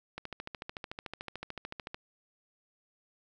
click train, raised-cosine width 0.3 ms, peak -23 dBFS, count 25, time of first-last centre 0.18-1.945 s, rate 13.6 Hz, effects none

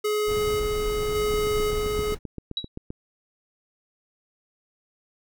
square tone with tremolo, 422 Hz, G#4, 28 cents sharp, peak -23 dBFS, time 0.04-2.15 s, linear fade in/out 10 ms, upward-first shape square, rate 0.9 Hz, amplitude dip 25%
brown noise, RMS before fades -32 dBFS, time 0.26-2.19 s, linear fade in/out 50 ms
click train, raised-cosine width 3 ms, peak -21 dBFS, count 13, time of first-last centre 1.34-2.905 s, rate 7.67 Hz
sine tone with exponential decay, 3885 Hz, B7, 29 cents flat, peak -21 dBFS, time 2.57-2.68 s, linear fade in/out 2 ms, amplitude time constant 22 ms
effects none

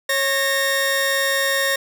sawtooth tone pair together, 547.7 / 1845 Hz, C#5 / A#6, -21 / -18 cents, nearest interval octave + major sixth, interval 2103 cents, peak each -18 / -16 dBFS, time 0.09-1.76 s, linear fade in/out 5 ms, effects none

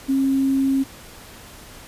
sine tone with quantisation, 270 Hz, C#4, 45 cents flat, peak -16 dBFS, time 0.08-0.84 s, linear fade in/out 20 ms, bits 7, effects pink hiss -42 dBFS RMS until 1.87 s + resampled to 32000 Hz

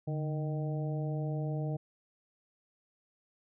harmonic tone with a mistuned harmonic, 155.1 Hz, D#3, 5 cents flat, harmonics 1 / 2 / 3 / 4 / 5, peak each -32 / -42 / -43 / -43 / -48 dBFS, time 0.07-1.77 s, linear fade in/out 10 ms, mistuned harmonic 1, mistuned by -83 cents, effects none

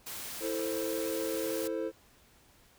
white noise, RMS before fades -41 dBFS, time 0.06-1.68 s, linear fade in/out 10 ms
triangle chord, A minor, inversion second, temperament equal with one note detuned, 329.6 / 442 / 523.3 Hz, E4 / A4 / C5, 0 / +8 / 0 cents, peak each -34 dBFS, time 0.4-1.92 s, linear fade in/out 50 ms
effects pink hiss -62 dBFS RMS until 2.78 s

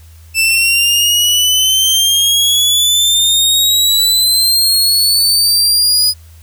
sawtooth exponential sweep, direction up, 2643 to 4978 Hz, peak -6 dBFS, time 0.34-6.14 s, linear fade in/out 50 ms, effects added 81 Hz sine -36 dBFS peak until 6.42 s + white hiss -48 dBFS RMS until 6.42 s

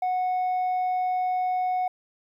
sine tone, 735 Hz, F#5, 12 cents flat, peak -20 dBFS, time 0.02-1.88 s, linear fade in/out 5 ms, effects tanh soft clip ceiling -22 dBFS + 10-bit

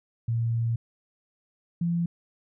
sine tone pair in turn, 115.7 / 170.69 Hz, A#2 / F3, -13 / -39 cents, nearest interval perfect fifth, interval 674 cents, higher second, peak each -23 dBFS, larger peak neither, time 0.28-0.76 / 1.81-2.06 s, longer first, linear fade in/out 5 ms, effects none

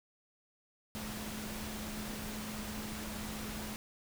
sine tone in noise, 213.8 Hz, A3, 49 cents flat, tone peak -43 dBFS, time 0.95-3.76 s, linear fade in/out 0 ms, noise pink, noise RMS -43 dBFS, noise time 0.95-3.76 s, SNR -3 dB, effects none

